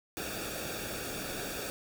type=noise with comb filter; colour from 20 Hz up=pink; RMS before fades=-38 dBFS; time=0.17-1.7 s; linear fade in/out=0 ms; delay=0.98 ms; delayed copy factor=-0.7; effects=none